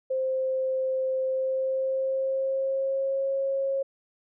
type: tone with pitch glide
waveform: sine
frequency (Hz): 523.3 to 543.3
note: C5 to C#5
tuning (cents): 0 to -35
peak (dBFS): -24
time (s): 0.1-3.83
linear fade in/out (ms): 10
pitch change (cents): +65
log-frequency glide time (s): 1.26-3.31
effects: none